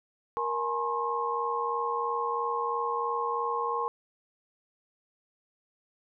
sine tone cluster, 469.6 / 846 / 991 / 1074 Hz, A#4 / G#5 / B5 / C6, +13 / +32 / +6 / +45 cents, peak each -33 / -34 / -38 / -30 dBFS, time 0.37-3.88 s, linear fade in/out 0 ms, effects none

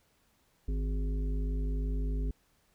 harmonic tone with a mistuned harmonic, 51.5 Hz, G#1, 14 cents flat, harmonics 1 / 3 / 5 / 7 / 8, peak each -29 / -42 / -42 / -55 / -47 dBFS, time 0.68-2.31 s, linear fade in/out 5 ms, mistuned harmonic 3, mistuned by +23 cents, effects pink hiss -70 dBFS RMS until 2.74 s

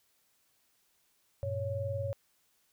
sine tone cluster, 97.7 / 118.5 / 556 Hz, G2 / A#2 / C#5, -5 / +29 / +5 cents, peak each -36 / -39 / -35 dBFS, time 1.43-2.13 s, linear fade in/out 0 ms, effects white hiss -72 dBFS RMS until 2.72 s

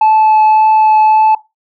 sine tone with vibrato, 867 Hz, A5, 26 cents flat, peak -3 dBFS, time 0.01-1.35 s, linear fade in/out 5 ms, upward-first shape triangle, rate 1.8 Hz, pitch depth 9 cents each way, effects noise-tail reverb RT60 0.2 s tail -17 dB re dry + tanh soft clip ceiling -4 dBFS

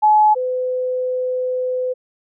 sine tone pair in turn, 852 / 506.6 Hz, G#5 / B4, +44 / +44 cents, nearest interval major sixth, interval 900 cents, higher first, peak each -9 / -18 dBFS, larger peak first, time 0.02-0.35 / 0.35-1.94 s, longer second, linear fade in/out 20 ms, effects none

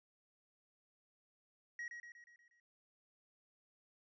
triangle tone with echo, 1900 Hz, A#6, 33 cents sharp, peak -40 dBFS, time 1.79-1.88 s, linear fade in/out 2 ms, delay 120 ms, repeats 6, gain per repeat -5 dB, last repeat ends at 2.6 s, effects resampled to 16000 Hz

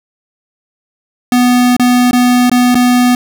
square tone with dropouts, 246.9 Hz, B3, in tune, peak -7 dBFS, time 1.32-3.15 s, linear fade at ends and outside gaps 2 ms, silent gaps 1.766-1.796 / 2.111-2.131 / 2.497-2.515 / 2.746-2.753 s, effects none

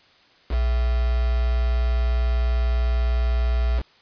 sine tone with quantisation, 60.1 Hz, B1, 46 cents flat, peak -18 dBFS, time 0.49-3.83 s, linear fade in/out 50 ms, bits 5, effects white hiss -55 dBFS RMS until 4.01 s + resampled to 11025 Hz

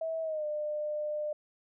sine tone with pitch glide, 648 to 601.1 Hz, E5 to D5, -30 to +40 cents, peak -31 dBFS, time 0.01-1.33 s, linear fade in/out 5 ms, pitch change -130 cents, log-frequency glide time 0.22-0.45 s, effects none

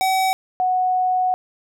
square / sine tone pair in turn, 759 / 737.8 Hz, F#5 / F#5, +44 / -5 cents, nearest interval unison, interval 49 cents, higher first, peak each -17 / -16 dBFS, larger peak second, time 0.01-0.33 / 0.6-1.34 s, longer second, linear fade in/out 0 ms, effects none

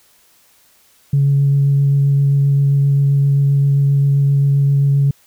sine tone with vibrato, 140 Hz, C#3, 18 cents sharp, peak -9 dBFS, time 1.13-5.11 s, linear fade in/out 5 ms, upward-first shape sine, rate 7.6 Hz, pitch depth 9 cents each way, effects tanh soft clip ceiling -6 dBFS + white hiss -53 dBFS RMS until 5.26 s

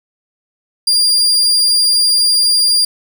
35% pulse tone, 4796 Hz, D8, 36 cents sharp, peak -8 dBFS, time 0.87-2.85 s, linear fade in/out 5 ms, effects none

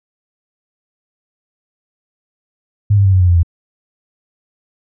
sine tone with pitch steps, 102.8 / 99.47 / 96.25 / 93.13 / 90.12 / 87.2 / 84.37 Hz, G#2 / G2 / G2 / F#2 / F#2 / F2 / E2, -17 / +26 / -31 / +12 / -45 / -2 / +41 cents, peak -7 dBFS, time 2.9-3.432 s, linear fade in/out 10 ms, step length 76 ms, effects none

